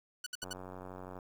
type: tone bursts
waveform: 10% pulse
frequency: 1480 Hz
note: F#6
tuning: in tune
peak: -29 dBFS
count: 4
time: 0.24-0.532 s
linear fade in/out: 5 ms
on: 25 ms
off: 64 ms
type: click train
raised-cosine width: 1 ms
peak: -32 dBFS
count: 71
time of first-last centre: 0.43-1.188 s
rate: 92.3 Hz
effects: 10-bit